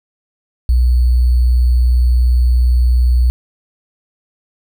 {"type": "tone with sample-and-hold", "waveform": "sine", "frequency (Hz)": 61.4, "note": "B1", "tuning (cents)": -9, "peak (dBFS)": -8, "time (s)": [0.69, 3.3], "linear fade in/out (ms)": 0, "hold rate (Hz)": 4410, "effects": []}